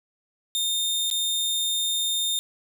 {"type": "tone with dropouts", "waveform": "sawtooth", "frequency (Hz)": 3641, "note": "A#7", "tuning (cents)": -41, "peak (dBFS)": -20, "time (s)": [0.55, 2.39], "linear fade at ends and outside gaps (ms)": 0, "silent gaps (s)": [1.101, 1.112], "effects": []}